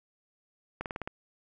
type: slowing click train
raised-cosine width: 0.5 ms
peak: -20 dBFS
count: 6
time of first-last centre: 0.81-1.075 s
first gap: 48 ms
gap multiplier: 1.05
effects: none